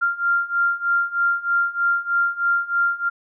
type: beating tone pair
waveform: sine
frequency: 1390 / 1393.2 Hz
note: F6 / F6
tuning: -9 / -5 cents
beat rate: 3.2 Hz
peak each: -22 / -20 dBFS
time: 0.01-3.1 s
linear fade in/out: 20 ms
effects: none